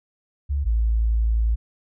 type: tone pair in turn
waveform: sine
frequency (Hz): 70.6 / 55.72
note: C#2 / A1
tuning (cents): +32 / +23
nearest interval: major third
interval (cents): 409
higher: first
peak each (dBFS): -20 / -17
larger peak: second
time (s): 0.49-0.65 / 0.65-1.56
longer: second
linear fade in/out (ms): 20
effects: none